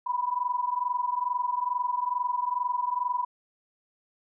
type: tone pair together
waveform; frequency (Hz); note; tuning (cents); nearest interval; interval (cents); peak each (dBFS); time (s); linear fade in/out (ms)
sine; 977.7 / 1000; B5 / B5; -18 / +21; unison; 39; -28 / -29; 0.06-3.25; 10
effects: none